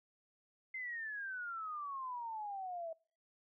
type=exponential sweep; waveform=sine; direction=down; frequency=2093 to 644 Hz; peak=-40 dBFS; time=0.74-2.93 s; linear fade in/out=5 ms; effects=noise-tail reverb RT60 0.4 s tail -26 dB re dry